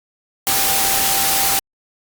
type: tone in noise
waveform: sine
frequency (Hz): 784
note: G5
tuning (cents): 0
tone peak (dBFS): -24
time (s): 0.47-1.59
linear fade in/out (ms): 0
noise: white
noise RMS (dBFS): -17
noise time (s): 0.47-1.59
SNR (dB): -10
effects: Opus 48 kbps